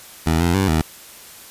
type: tone with pitch steps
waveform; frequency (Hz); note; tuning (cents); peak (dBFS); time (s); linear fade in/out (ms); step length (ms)
15% pulse; 80.6 / 86.1 / 96.6 / 79.5; E2 / F2 / G2 / D#2; -38 / -24 / -25 / +38; -9; 0.26-0.82; 10; 140
effects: white hiss -41 dBFS RMS until 1.5 s + resampled to 32000 Hz